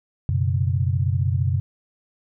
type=chord; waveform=sine; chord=F# suspended fourth; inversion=none; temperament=equal; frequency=92.5 / 123.47 / 138.59 Hz; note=F#2 / B2 / C#3; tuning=0 / 0 / 0 cents; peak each=-21 / -23 / -25 dBFS; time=0.29-1.6 s; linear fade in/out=0 ms; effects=none